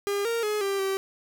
45% pulse tone with pitch steps, 403.4 / 463.6 / 422 / 394.2 / 387.1 Hz, G4 / A#4 / G#4 / G4 / G4, +50 / -10 / +28 / +10 / -22 cents, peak -25 dBFS, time 0.07-0.97 s, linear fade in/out 0 ms, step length 180 ms, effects none

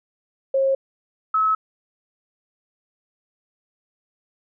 sine tone pair in turn, 539 / 1292 Hz, C#5 / E6, -49 / -35 cents, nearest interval octave + minor third, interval 1514 cents, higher second, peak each -16 dBFS, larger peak neither, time 0.54-0.75 / 1.34-1.55 s, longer neither, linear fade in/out 5 ms, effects none

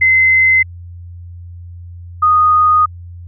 sine tone pair in turn, 2058 / 1238.3 Hz, C7 / D#6, -29 / -9 cents, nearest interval major sixth, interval 880 cents, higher first, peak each -7 dBFS, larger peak neither, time 0.01-0.63 / 2.22-2.86 s, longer second, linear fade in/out 10 ms, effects added 87 Hz sine -29 dBFS peak until 3.27 s

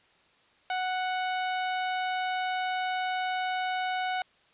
sawtooth tone, 740 Hz, F#5, in tune, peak -24 dBFS, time 0.7-4.22 s, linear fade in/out 2 ms, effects white hiss -63 dBFS RMS until 4.53 s + resampled to 8000 Hz

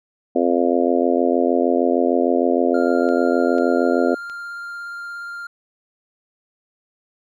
harmonic tone, 86.5 Hz, F2, 16 cents flat, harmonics 3 / 4 / 5 / 6 / 7 / 8, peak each -20 / -21 / -22 / -23 / -23 / -24 dBFS, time 0.35-4.15 s, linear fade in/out 10 ms
triangle tone with vibrato, 1396.9 Hz, F6, in tune, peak -27 dBFS, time 2.74-5.47 s, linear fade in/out 5 ms, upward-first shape sine, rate 17 Hz, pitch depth 8 cents each way
clicks, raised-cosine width 0.2 ms, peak -24 dBFS, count 3, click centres 3.089 / 3.583 / 4.298 s
effects none

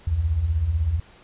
sine beating tone pair, 66.8 / 82.8 Hz, C2 / E2, +36 / +8 cents, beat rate 16 Hz, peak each -27 / -20 dBFS, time 0.07-1 s, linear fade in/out 5 ms, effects pink hiss -51 dBFS RMS until 1.23 s + resampled to 8000 Hz

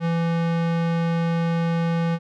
square tone with low-pass filter, 167.4 Hz, E3, 27 cents sharp, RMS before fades -22 dBFS, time 0-2.19 s, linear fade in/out 50 ms, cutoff 3100 Hz, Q 0.58, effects none

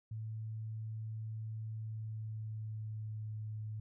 sine tone with pitch glide, 110 to 107.92 Hz, A2 to A2, 0 to -33 cents, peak -39 dBFS, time 0.11-3.8 s, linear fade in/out 5 ms, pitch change -33 cents, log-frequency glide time 1.75-3.3 s, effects none

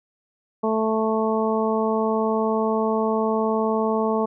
harmonic tone, 220.1 Hz, A3, 1 cent sharp, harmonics 1 / 2 / 3 / 4 / 5, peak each -24 / -23 / -27 / -28 / -29 dBFS, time 0.63-4.26 s, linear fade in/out 10 ms, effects none

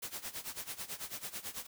white noise with tremolo, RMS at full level -40 dBFS, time 0.02-1.67 s, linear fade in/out 10 ms, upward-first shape sine, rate 9.1 Hz, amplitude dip 85%, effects none

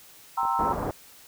sine chord, C dominant seventh, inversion second, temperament equal, 784 / 932.3 / 1046.5 / 1318.5 Hz, G5 / Bb5 / C6 / E6, 0 / 0 / 0 / 0 cents, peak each -30 / -26 / -30 / -29 dBFS, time 0.37-0.73 s, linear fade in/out 10 ms
clicks, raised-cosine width 1 ms, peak -28 dBFS, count 2, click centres 0.432 / 0.452 s
white low-pass noise, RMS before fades -30 dBFS, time 0.59-0.91 s, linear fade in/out 2 ms, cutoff 980 Hz, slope 24 dB/octave
effects white hiss -51 dBFS RMS until 1.27 s

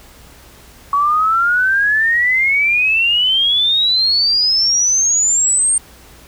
sine exponential sweep, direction up, 1120 to 8780 Hz, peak -11 dBFS, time 0.93-5.78 s, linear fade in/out 2 ms, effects added 60 Hz sine -46 dBFS peak until 6.27 s + pink hiss -43 dBFS RMS until 6.27 s

